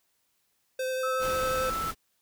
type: tone with vibrato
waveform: square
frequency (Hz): 517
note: C5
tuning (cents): -21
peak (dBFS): -29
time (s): 0.79-1.7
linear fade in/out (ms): 5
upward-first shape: triangle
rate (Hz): 11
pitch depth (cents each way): 13
type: tone with pitch glide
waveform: sine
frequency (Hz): 1300 to 1321.2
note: E6 to E6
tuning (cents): -24 to +4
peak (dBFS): -29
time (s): 1.03-1.91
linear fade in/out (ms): 5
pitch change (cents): +28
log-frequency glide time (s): 1.47-1.75
type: noise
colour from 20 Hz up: pink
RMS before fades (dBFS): -37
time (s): 1.19-1.95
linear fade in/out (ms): 50
effects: white hiss -73 dBFS RMS until 2.21 s